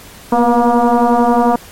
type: tone with frequency modulation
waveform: sine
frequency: 233.4 Hz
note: A#3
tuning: 2 cents sharp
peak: -8 dBFS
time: 0.32-1.56 s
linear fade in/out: 5 ms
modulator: 239 Hz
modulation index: 3.5
effects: pink hiss -37 dBFS RMS until 1.71 s + MP3 64 kbps